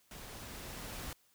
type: noise with level ramp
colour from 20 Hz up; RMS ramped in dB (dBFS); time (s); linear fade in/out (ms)
pink; -49 to -43; 0.11-1.13; 2
effects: white hiss -70 dBFS RMS until 1.34 s